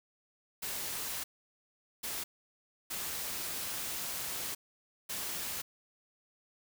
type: noise bursts at uneven times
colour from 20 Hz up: white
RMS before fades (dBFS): -38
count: 4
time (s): 0.62-1.24 / 2.03-2.24 / 2.9-4.55 / 5.09-5.62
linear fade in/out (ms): 10
effects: none